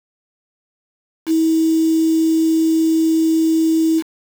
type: tone with quantisation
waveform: sine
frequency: 321.8 Hz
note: E4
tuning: 42 cents flat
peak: -12 dBFS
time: 1.26-4.03 s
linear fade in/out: 50 ms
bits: 5
effects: none